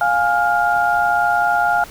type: tone cluster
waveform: sine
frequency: 703 / 827 / 1408 Hz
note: F5 / G#5 / F6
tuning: +11 / -8 / +14 cents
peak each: -18 dBFS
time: 0.01-1.84 s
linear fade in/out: 2 ms
effects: pink hiss -39 dBFS RMS until 1.9 s